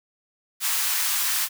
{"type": "high-pass noise", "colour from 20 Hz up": "white", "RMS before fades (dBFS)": -24, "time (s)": [0.6, 1.49], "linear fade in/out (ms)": 50, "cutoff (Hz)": 930, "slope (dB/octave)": 24, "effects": []}